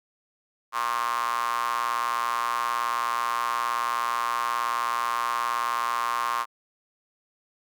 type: tone with high-pass filter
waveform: sawtooth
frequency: 118.9 Hz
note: A#2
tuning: 35 cents sharp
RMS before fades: -27 dBFS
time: 0.72-6.46 s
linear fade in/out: 50 ms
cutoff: 1100 Hz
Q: 7.9
effects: none